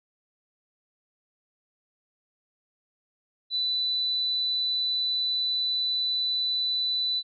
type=tone; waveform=sine; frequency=3985 Hz; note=B7; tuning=15 cents sharp; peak=-24 dBFS; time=3.5-7.23 s; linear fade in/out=50 ms; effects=none